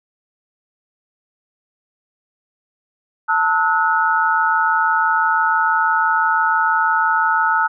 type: tone cluster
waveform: sine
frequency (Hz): 888 / 1295 / 1461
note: A5 / E6 / F#6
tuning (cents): +16 / -31 / -22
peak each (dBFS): -18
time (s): 3.28-7.68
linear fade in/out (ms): 20
effects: none